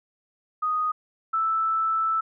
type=tone pair in turn; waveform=sine; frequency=1244.5 / 1318.5 Hz; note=D#6 / E6; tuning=0 / 0 cents; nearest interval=minor second; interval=100 cents; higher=second; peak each=-22 / -21 dBFS; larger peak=second; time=0.62-0.92 / 1.33-2.21 s; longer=second; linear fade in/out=10 ms; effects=none